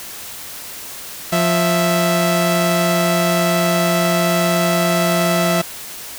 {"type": "tone pair together", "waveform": "sawtooth", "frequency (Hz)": [175.12, 659.3], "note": ["F3", "E5"], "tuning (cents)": [5, 0], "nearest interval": "octave + major seventh", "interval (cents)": 2295, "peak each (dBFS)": -13, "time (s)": [1.32, 5.62], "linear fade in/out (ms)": 10, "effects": ["white hiss -32 dBFS RMS until 6.18 s"]}